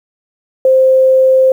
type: tone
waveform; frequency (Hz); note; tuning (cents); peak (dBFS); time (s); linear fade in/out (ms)
sine; 523.3; C5; 0; -5; 0.65-1.52; 2
effects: 7-bit